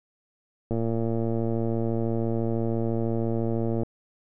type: click train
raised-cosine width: 2 ms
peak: -15 dBFS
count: 357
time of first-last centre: 0.71-3.833 s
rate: 114 Hz
effects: none